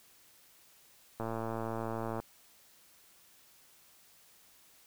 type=click train; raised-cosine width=1 ms; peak=-23 dBFS; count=114; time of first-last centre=1.2-2.2 s; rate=113 Hz; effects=white hiss -62 dBFS RMS until 4.86 s